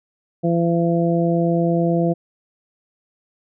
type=harmonic tone; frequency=169.3 Hz; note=E3; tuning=46 cents sharp; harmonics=1 / 2 / 3 / 4; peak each=-18 / -21 / -23 / -24 dBFS; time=0.43-2.14 s; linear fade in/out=20 ms; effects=none